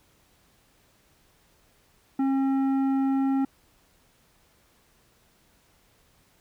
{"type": "tone with tanh clipping", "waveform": "sine", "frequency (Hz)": 269.9, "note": "C#4", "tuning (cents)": -46, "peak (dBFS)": -23, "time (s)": [2.19, 3.45], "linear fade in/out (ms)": 5, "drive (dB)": 10, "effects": ["pink hiss -63 dBFS RMS until 6.4 s"]}